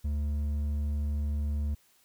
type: tone with hard clipping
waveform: sine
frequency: 73.42 Hz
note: D2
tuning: in tune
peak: -29 dBFS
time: 0.04-1.75 s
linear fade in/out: 10 ms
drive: 5 dB
effects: white hiss -65 dBFS RMS until 2.04 s